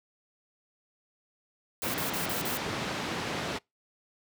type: noise bursts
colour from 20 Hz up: blue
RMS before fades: -35 dBFS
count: 5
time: 1.82-2.572 s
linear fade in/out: 0 ms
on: 120 ms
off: 38 ms
type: band-pass noise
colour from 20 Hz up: pink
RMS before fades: -34 dBFS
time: 1.82-3.59 s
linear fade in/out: 20 ms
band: 140 to 4500 Hz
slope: 12 dB/octave
effects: noise-tail reverb RT60 0.2 s tail -26 dB re dry